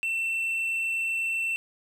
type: tone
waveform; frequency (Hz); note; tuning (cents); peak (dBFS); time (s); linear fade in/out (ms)
triangle; 2688; E7; +33; -24; 0.03-1.56; 0
effects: none